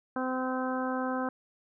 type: harmonic tone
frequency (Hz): 257.5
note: C4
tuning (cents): -28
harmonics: 1 / 2 / 3 / 4 / 5 / 6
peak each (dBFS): -32 / -35 / -37 / -38 / -39 / -40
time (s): 0.16-1.29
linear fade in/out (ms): 2
effects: none